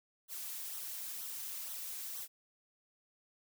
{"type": "noise with flanger", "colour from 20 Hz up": "blue", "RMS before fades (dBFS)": -43, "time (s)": [0.28, 2.28], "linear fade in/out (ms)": 50, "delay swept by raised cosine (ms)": [0.41, 3.61], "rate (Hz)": 2.1, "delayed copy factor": -0.6, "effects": []}